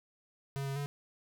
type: tone with pitch steps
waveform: square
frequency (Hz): 138.1 / 137.1 / 142.8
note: C#3 / C#3 / D3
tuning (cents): -6 / -19 / -48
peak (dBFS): -35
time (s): 0.56-0.86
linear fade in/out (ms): 0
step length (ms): 100
effects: none